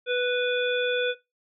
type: harmonic tone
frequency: 493.9 Hz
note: B4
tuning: in tune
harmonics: 1 / 3 / 5 / 7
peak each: -24 / -29 / -31 / -32 dBFS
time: 0.06-1.15 s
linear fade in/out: 50 ms
effects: noise-tail reverb RT60 0.2 s tail -17 dB re dry